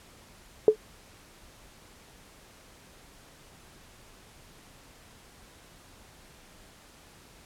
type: tone with exponential decay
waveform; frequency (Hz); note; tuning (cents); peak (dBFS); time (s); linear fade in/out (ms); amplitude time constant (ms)
sine; 431.3; A4; -35; -9; 0.68-0.76; 1; 17
effects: pink hiss -54 dBFS RMS until 7.45 s + low-pass 12000 Hz 12 dB/octave